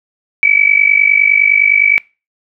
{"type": "tone with amplitude modulation", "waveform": "sine", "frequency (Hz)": 2290, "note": "D7", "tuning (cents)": -44, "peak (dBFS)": -3, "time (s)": [0.43, 1.98], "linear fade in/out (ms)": 0, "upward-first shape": "sine", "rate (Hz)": 49.8, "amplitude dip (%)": 85, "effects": ["noise-tail reverb RT60 0.3 s tail -24 dB re dry"]}